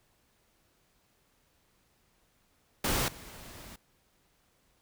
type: noise with level steps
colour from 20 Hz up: pink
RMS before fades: -29 / -48 dBFS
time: 2.84-3.76 s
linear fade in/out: 5 ms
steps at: 3.08 s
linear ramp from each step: 2 ms
effects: pink hiss -70 dBFS RMS until 4.81 s